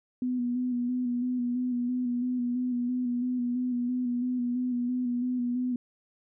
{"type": "tone with vibrato", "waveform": "sine", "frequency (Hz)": 246.9, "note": "B3", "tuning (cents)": 0, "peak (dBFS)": -26, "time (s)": [0.22, 5.76], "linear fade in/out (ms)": 2, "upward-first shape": "square", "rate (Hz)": 3, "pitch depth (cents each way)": 27, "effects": []}